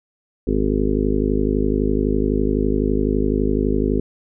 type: harmonic tone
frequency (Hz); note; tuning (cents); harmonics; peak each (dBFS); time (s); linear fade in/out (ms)
51.91; G#1; 0; 1 / 2 / 3 / 4 / 5 / 6 / 7 / 8 / 9; -22 / -29 / -29 / -25 / -22 / -33 / -24 / -24 / -30; 0.47-4; 5
effects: none